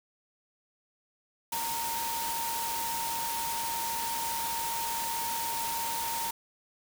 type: tone in noise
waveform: sine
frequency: 922 Hz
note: A#5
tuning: 19 cents flat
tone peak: -33 dBFS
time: 1.52-6.31 s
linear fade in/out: 5 ms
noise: white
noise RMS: -35 dBFS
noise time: 1.52-6.31 s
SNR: -1 dB
effects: none